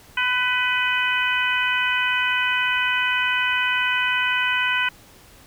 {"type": "harmonic tone with a mistuned harmonic", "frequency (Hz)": 501, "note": "B4", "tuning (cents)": 25, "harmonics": [2, 3, 4, 5, 6], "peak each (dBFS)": [-27, -23, -27, -24, -27], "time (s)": [0.17, 4.89], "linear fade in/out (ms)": 5, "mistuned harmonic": 4, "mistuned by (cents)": -23, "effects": ["pink hiss -49 dBFS RMS until 5.46 s"]}